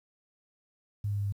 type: tone with pitch steps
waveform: sine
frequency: 102.7 / 101.87 / 101.05 / 100.24 Hz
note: G#2 / G#2 / G#2 / G2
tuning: -19 / -33 / -47 / +39 cents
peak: -28 dBFS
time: 1.04-1.324 s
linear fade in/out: 5 ms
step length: 71 ms
effects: 10-bit